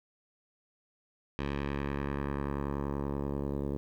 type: tone with low-pass filter sweep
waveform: 10% pulse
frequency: 70.4 Hz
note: C#2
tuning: 27 cents sharp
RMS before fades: -34 dBFS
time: 1.39-3.77 s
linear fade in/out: 0 ms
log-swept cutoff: 3000 to 530 Hz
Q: 1.2
effects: 10-bit